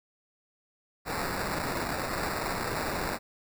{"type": "noise with sample-and-hold", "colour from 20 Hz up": "white", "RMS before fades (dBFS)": -32, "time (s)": [1.05, 3.19], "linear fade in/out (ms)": 50, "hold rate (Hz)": 3150, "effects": []}